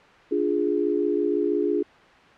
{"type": "chord", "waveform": "sine", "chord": "D diminished", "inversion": "none", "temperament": "equal", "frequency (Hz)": [293.7, 349.2, 415.3], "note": ["D4", "F4", "Ab4"], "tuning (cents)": [0, 0, 0], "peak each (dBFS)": [-26, -25, -24], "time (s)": [0.31, 1.83], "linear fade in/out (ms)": 10, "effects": ["white hiss -50 dBFS RMS until 2.37 s", "low-pass 2000 Hz 12 dB/octave"]}